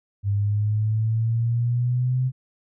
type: exponential sweep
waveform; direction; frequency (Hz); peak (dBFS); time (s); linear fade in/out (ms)
sine; up; 99.8 to 130; -19; 0.23-2.32; 50
effects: none